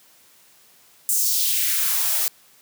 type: noise with high-pass filter sweep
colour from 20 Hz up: blue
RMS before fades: -21 dBFS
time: 1.09-2.28 s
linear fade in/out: 0 ms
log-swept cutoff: 8200 to 430 Hz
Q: 1.8
effects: white hiss -54 dBFS RMS until 2.61 s + high-pass 100 Hz 12 dB/octave